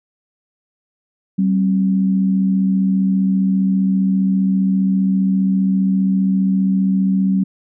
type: tone pair together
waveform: sine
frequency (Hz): 191.66 / 266.7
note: G3 / C4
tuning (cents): -39 / +33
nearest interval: tritone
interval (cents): 572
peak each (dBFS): -13 / -23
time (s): 1.38-7.44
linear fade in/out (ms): 10
effects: none